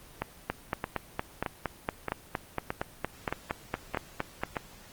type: two click trains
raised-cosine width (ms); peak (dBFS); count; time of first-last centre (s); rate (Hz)
0.5; -13 / -14; 18 / 8; 0.5-4.435 / 0.22-4.568; 4.32 / 1.61
effects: pink hiss -52 dBFS RMS until 4.92 s + Opus 24 kbps